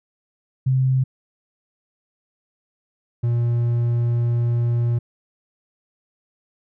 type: tone pair in turn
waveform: sine / triangle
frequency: 130.81 / 118.75 Hz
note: C3 / A#2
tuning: 0 / +33 cents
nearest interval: major second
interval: 167 cents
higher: first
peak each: -15 dBFS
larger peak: neither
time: 0.66-1.04 / 3.23-4.99 s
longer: second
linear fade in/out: 10 ms
effects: none